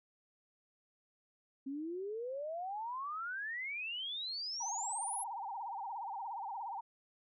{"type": "exponential sweep", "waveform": "sine", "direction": "up", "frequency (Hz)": [263.6, 11175], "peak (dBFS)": -38, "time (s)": [1.66, 5.24], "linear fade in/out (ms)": 10}
{"type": "tone with vibrato", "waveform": "sine", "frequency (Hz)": 859, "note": "A5", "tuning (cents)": -42, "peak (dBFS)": -39, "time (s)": [4.6, 6.81], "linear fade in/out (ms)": 10, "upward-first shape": "sine", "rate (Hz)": 17, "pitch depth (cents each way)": 190}
{"effects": []}